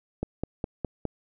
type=click train; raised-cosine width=2 ms; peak=-15 dBFS; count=5; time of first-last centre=0.23-1.053 s; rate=4.86 Hz; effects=none